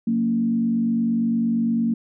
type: tone with frequency modulation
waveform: sine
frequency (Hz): 229.6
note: A#3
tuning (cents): -26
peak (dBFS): -18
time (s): 0.07-1.94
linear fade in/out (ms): 5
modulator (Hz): 48.7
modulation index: 0.58
effects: none